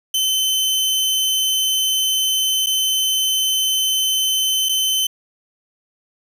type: tone with dropouts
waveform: sawtooth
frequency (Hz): 3064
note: G7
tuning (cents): -40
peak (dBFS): -13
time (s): 0.14-5.07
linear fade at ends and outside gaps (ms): 5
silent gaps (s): 2.662-2.668 / 4.688-4.692
effects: none